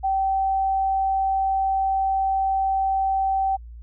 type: tone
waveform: sine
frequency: 773 Hz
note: G5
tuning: 24 cents flat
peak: -19 dBFS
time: 0.03-3.57 s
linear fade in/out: 20 ms
effects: added 58 Hz sine -37 dBFS peak until 3.82 s